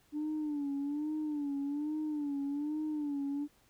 sine tone with vibrato, 293.7 Hz, D4, in tune, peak -31 dBFS, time 0.12-3.48 s, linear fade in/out 50 ms, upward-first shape sine, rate 1.2 Hz, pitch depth 86 cents each way, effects tanh soft clip ceiling -30 dBFS + pink hiss -68 dBFS RMS until 3.69 s

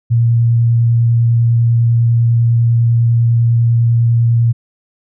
sine tone with vibrato, 117 Hz, A#2, 7 cents sharp, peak -8 dBFS, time 0.1-4.53 s, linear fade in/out 20 ms, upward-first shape sine, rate 10 Hz, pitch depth 9 cents each way, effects none

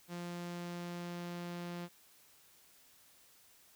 sawtooth tone with low-pass filter sweep, 174.2 Hz, F3, 4 cents flat, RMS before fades -43 dBFS, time 0.08-1.89 s, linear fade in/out 50 ms, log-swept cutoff 7800 to 5000 Hz, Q 0.91, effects white hiss -64 dBFS RMS until 3.75 s

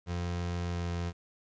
30% pulse tone with pitch glide, 87.31 to 86.41 Hz, F2 to F2, 0 to -18 cents, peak -29 dBFS, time 0.06-1.13 s, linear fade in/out 50 ms, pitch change -18 cents, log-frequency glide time 0.65-0.86 s, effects resampled to 16000 Hz + 11-bit

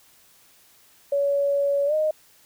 sine tone with pitch glide, 564 to 618.6 Hz, C#5 to D#5, +30 to -10 cents, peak -19 dBFS, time 1.12-2.11 s, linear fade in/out 5 ms, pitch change +160 cents, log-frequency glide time 1.86-1.94 s, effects white hiss -56 dBFS RMS until 2.45 s

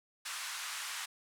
pink band-pass noise, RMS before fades -41 dBFS, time 0.25-1.06 s, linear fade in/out 10 ms, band 1100 to 11000 Hz, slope 24 dB/octave, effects none

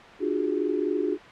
sine tone cluster, 298.4 / 349.7 / 373.1 / 414.6 Hz, D4 / F4 / F#4 / G#4, +28 / +2 / +14 / -3 cents, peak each -29 dBFS, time 0.19-1.18 s, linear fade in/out 50 ms, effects white hiss -44 dBFS RMS until 1.31 s + low-pass 2000 Hz 12 dB/octave

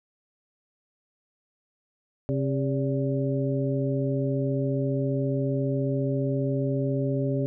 harmonic tone with a mistuned harmonic, 134.6 Hz, C3, 49 cents sharp, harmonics 1 / 2 / 3 / 4, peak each -26 / -29 / -31 / -32 dBFS, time 2.29-7.46 s, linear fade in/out 0 ms, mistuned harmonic 4, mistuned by +110 cents, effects none

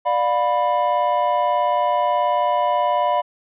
triangle chord, B diminished, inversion first, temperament just, 592.7 / 711.2 / 987.8 Hz, D5 / F5 / B5, +16 / +31 / 0 cents, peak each -20 / -19 / -18 dBFS, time 0.05-3.22 s, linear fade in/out 20 ms, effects resampled to 8000 Hz

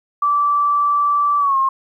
sine tone with pitch glide, 1162 to 1071.7 Hz, D6 to C6, -19 to +41 cents, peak -13 dBFS, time 0.22-1.69 s, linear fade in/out 5 ms, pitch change -140 cents, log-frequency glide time 1.39-1.57 s, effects 9-bit

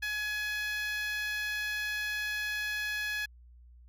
10% pulse tone with high-pass filter, 843 Hz, G#5, 26 cents sharp, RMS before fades -34 dBFS, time 0.02-3.26 s, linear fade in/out 10 ms, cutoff 1800 Hz, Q 4.3, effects added 60 Hz sine -52 dBFS peak until 3.88 s

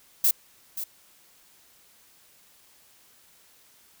violet noise with echo, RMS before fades -20 dBFS, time 0.24-0.31 s, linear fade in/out 5 ms, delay 530 ms, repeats 1, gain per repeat -12 dB, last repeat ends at 0.84 s, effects white hiss -58 dBFS RMS until 4 s

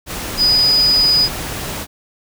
sine tone in noise, 4960 Hz, D#8, 6 cents flat, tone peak -10 dBFS, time 0.37-1.29 s, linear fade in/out 50 ms, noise pink, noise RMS -25 dBFS, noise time 0.06-1.87 s, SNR +12 dB, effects none

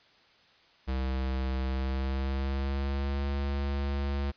square tone with pitch glide, 65.41 to 70.1 Hz, C2 to C#2, 0 to +20 cents, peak -29 dBFS, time 0.87-4.32 s, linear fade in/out 20 ms, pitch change +120 cents, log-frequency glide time 1.65-3.26 s, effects white hiss -61 dBFS RMS until 4.36 s + resampled to 11025 Hz

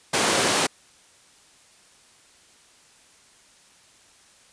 pink high-pass noise, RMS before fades -21 dBFS, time 0.13-0.67 s, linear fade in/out 10 ms, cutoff 270 Hz, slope 12 dB/octave, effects white hiss -55 dBFS RMS until 4.52 s + resampled to 22050 Hz

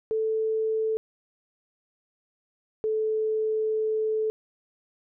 sine tone pair in turn, 440 / 435.7 Hz, A4 / A4, 0 / -17 cents, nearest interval unison, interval 17 cents, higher first, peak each -23 / -23 dBFS, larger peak neither, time 0.11-0.97 / 2.84-4.3 s, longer second, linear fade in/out 0 ms, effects none

